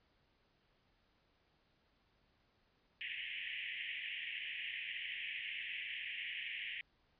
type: band-pass noise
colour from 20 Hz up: white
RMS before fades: -44 dBFS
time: 3.01-6.81 s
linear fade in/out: 0 ms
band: 1800 to 3100 Hz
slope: 96 dB/octave
effects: pink hiss -75 dBFS RMS until 7.19 s + resampled to 11025 Hz